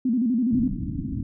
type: tone with vibrato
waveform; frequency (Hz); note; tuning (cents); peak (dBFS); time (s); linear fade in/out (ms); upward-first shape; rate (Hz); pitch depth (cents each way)
sine; 240.1; B3; -49; -19; 0.05-0.68; 5; square; 12; 120
type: low-pass noise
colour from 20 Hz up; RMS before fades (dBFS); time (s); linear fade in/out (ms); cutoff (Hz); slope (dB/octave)
white; -29; 0.52-1.23; 2; 300; 96
effects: none